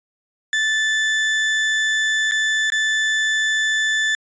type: tone with dropouts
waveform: 35% pulse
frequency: 1753 Hz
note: A6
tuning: 7 cents flat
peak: -15 dBFS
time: 0.53-4.15 s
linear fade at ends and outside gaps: 1 ms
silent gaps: 2.312-2.319 / 2.702-2.721 s
effects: resampled to 16000 Hz